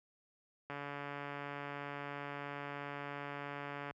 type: click train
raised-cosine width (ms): 0.5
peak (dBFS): -28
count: 460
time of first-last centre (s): 0.7-3.91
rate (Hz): 143
effects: high-pass 60 Hz 12 dB/octave